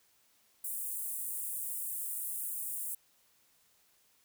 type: high-pass noise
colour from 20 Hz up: pink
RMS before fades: -38 dBFS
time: 0.64-2.95 s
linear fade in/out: 5 ms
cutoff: 8600 Hz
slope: 48 dB/octave
effects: white hiss -69 dBFS RMS until 4.24 s